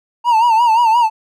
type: tone with vibrato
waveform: triangle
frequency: 921 Hz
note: A#5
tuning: 21 cents flat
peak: -7 dBFS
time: 0.24-1.1 s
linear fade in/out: 50 ms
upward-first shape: sine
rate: 5.7 Hz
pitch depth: 94 cents each way
effects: none